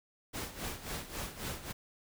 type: noise with tremolo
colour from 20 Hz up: pink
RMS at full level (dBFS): -38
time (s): 0.33-1.73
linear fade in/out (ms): 20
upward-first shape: sine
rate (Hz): 3.7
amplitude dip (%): 75
effects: none